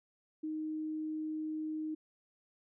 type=tone; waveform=sine; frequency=311.1 Hz; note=D#4; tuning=in tune; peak=-35 dBFS; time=0.43-1.95 s; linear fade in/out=10 ms; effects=none